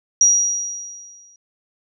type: tone with exponential decay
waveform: sine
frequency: 5750 Hz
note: F8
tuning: 50 cents sharp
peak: -8 dBFS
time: 0.21-1.36 s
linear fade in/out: 2 ms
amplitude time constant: 250 ms
effects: none